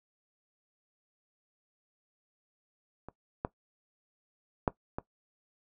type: clicks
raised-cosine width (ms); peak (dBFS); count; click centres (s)
1; -29 / -16 / -11 / -20; 4; 3.086 / 3.449 / 4.678 / 4.985
effects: noise-tail reverb RT60 0.1 s tail -18 dB re dry